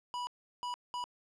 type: tone bursts at uneven times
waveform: square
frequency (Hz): 980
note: B5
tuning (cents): -14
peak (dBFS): -36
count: 3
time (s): 0.14-0.27 / 0.63-0.74 / 0.94-1.04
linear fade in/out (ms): 0
effects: low-pass 6000 Hz 12 dB/octave